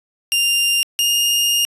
sawtooth tone pair in turn, 2794 / 2831 Hz, F7 / F7, 0 / +23 cents, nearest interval unison, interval 23 cents, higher second, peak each -11 dBFS, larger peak neither, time 0.32-0.83 / 0.99-1.65 s, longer second, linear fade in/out 0 ms, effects resampled to 32000 Hz

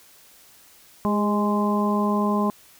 harmonic tone with a mistuned harmonic, 207.7 Hz, G#3, in tune, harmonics 1 / 2 / 3 / 4 / 5, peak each -21 / -28 / -30 / -31 / -26 dBFS, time 1.05-2.5 s, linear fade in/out 0 ms, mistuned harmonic 2, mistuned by -28 cents, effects white hiss -52 dBFS RMS until 2.79 s

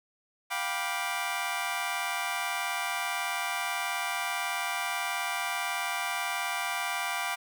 20% pulse chord, G dominant seventh, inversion third, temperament just, 705.6 / 784 / 980 / 1176 Hz, F5 / G5 / B5 / D6, +18 / 0 / -14 / +2 cents, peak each -31 dBFS, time 0.5-7.36 s, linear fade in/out 20 ms, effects none

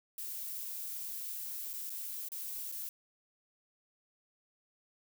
violet noise with dropouts, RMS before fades -41 dBFS, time 0.18-2.89 s, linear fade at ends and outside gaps 2 ms, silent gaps 1.732-1.736 / 1.896-1.902 / 2.287-2.318 / 2.717-2.722 s, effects none

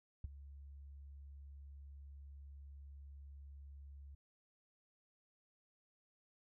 sine tone with ADSR envelope, 70 Hz, C#2, 18 cents sharp, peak -36 dBFS, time 0.24-4.15 s, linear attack 4 ms, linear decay 19 ms, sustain -15 dB, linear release 7 ms, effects none

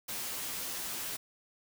white noise with comb filter, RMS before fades -38 dBFS, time 0.08-1.17 s, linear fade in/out 10 ms, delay 13 ms, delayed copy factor -0.65, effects none

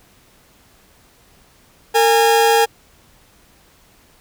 40% pulse tone pair together, 456.8 / 820 Hz, A#4 / G#5, -35 / -22 cents, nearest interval minor seventh, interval 1013 cents, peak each -13 dBFS, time 1.94-2.66 s, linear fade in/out 20 ms, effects pink hiss -52 dBFS RMS until 4.2 s

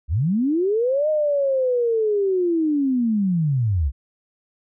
sine linear two-way sweep, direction up then down, 60.2 to 622.3 to 60.2 Hz, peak -17 dBFS, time 0.08-3.92 s, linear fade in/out 50 ms, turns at 1.09 s, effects none

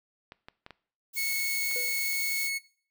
clicks, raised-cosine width 0.3 ms, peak -28 dBFS, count 5, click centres 0.321 / 0.485 / 0.664 / 0.707 / 1.713 s
violet noise, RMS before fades -34 dBFS, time 1.13-2.51 s, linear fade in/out 50 ms
sawtooth tone, 2196 Hz, C#7, 17 cents flat, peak -26 dBFS, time 1.16-2.59 s, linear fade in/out 20 ms
triangle tone with exponential decay, 493.9 Hz, B4, in tune, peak -33 dBFS, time 1.76-2.09 s, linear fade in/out 0 ms, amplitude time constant 70 ms
effects noise-tail reverb RT60 0.5 s tail -20 dB re dry

